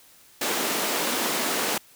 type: high-pass noise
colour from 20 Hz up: pink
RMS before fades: -26 dBFS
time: 0.41-1.78 s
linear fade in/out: 5 ms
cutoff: 240 Hz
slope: 24 dB/octave
effects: white hiss -54 dBFS RMS until 1.95 s